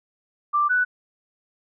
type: tone pair in turn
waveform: sine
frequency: 1179 / 1485.4 Hz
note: D6 / F#6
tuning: +6 / +6 cents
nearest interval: major third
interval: 400 cents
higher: second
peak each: -17 dBFS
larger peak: neither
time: 0.53-0.69 / 0.69-0.85 s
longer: neither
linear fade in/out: 20 ms
effects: none